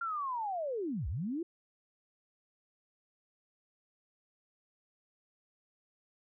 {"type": "linear two-way sweep", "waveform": "sine", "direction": "down then up", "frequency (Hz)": [1400, 55.6, 354.4], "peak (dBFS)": -33, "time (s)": [0.01, 1.43], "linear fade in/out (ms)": 5, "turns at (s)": 1.08, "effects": []}